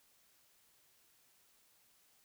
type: silence
effects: white hiss -70 dBFS RMS until 2.24 s